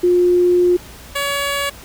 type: tone pair in turn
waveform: sine / 10% pulse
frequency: 355.6 / 564.5 Hz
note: F4 / C#5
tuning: +31 / +31 cents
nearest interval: minor sixth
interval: 800 cents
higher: second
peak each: -10 dBFS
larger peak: neither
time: 0.03-0.77 / 1.15-1.7 s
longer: first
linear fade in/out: 10 ms
effects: added 60 Hz sine -44 dBFS peak until 1.84 s + pink hiss -39 dBFS RMS until 1.84 s